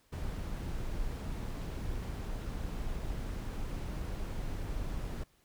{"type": "noise", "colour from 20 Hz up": "brown", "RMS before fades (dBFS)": -37, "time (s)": [0.12, 5.24], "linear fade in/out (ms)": 10, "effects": ["pink hiss -69 dBFS RMS until 5.44 s"]}